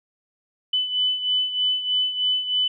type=beating tone pair; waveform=sine; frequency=3000 / 3003.2 Hz; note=F#7 / F#7; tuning=+23 / +25 cents; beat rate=3.2 Hz; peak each=-21 / -27 dBFS; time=0.73-2.68 s; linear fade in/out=5 ms; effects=none